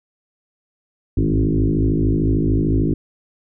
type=tone with frequency modulation; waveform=sine; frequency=104.6 Hz; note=G#2; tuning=13 cents sharp; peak=-14 dBFS; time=1.17-2.94 s; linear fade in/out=5 ms; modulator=53.4 Hz; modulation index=4.7; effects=none